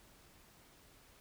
silence, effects pink hiss -63 dBFS RMS until 1.2 s

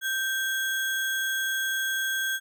sine tone with sample-and-hold, 1568 Hz, G6, in tune, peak -25 dBFS, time 0.01-2.4 s, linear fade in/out 50 ms, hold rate 4900 Hz, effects none

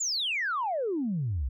sine exponential sweep, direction down, 7350 to 58.27 Hz, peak -26 dBFS, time 0-1.49 s, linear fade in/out 10 ms, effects tanh soft clip ceiling -22 dBFS

